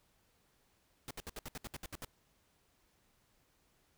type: noise bursts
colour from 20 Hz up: pink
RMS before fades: -44 dBFS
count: 11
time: 1.08-2.047 s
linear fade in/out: 0 ms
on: 27 ms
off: 67 ms
effects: pink hiss -73 dBFS RMS until 3.97 s